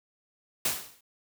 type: noise with exponential decay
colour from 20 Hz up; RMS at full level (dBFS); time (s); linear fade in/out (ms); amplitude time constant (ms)
white; -24; 0.65-1.01; 5; 77
effects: none